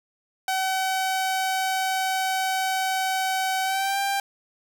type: tone with pitch glide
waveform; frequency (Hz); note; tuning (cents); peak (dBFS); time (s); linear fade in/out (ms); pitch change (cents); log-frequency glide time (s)
sawtooth; 759 to 791.7; F#5 to G5; +44 to +17; -19; 0.48-4.2; 2; +73; 3.63-3.98
effects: none